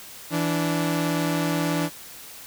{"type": "tone pair together", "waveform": "sawtooth", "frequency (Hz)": [165, 291.5], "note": ["E3", "D4"], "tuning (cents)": [2, -13], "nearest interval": "minor seventh", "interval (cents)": 985, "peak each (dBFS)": -21, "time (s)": [0.3, 1.9], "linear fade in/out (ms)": 50, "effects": ["white hiss -42 dBFS RMS until 2.46 s"]}